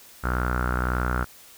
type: tone with low-pass filter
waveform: sawtooth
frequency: 61.74 Hz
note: B1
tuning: in tune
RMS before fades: -25 dBFS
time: 0.23-1.25 s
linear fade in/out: 20 ms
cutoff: 1400 Hz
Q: 9.5
effects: white hiss -49 dBFS RMS until 1.57 s